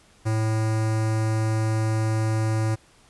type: tone with notch filter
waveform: square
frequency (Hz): 110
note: A2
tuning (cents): 0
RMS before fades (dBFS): -23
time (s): 0.25-2.76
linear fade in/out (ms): 20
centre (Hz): 3300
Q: 1.3
effects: pink hiss -56 dBFS RMS until 3.09 s + resampled to 24000 Hz